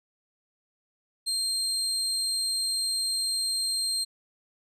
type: tone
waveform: 30% pulse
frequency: 4186 Hz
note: C8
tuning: in tune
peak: -23 dBFS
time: 1.26-4.05 s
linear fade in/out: 20 ms
effects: resampled to 32000 Hz